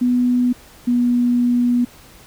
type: tone pair in turn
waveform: sine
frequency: 246.9 / 243.2 Hz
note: B3 / B3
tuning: 0 / -26 cents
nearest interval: unison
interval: 26 cents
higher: first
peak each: -13 dBFS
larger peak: neither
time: 0.01-0.53 / 0.87-1.85 s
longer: second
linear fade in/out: 10 ms
effects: pink hiss -45 dBFS RMS until 2.26 s